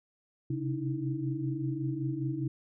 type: tone cluster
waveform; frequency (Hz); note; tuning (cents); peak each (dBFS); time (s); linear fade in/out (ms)
sine; 130.2 / 135.3 / 299 / 323.4; C3 / C#3 / D4 / E4; -8 / -42 / +31 / -33; -39 / -33 / -39 / -35; 0.5-2.48; 5
effects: none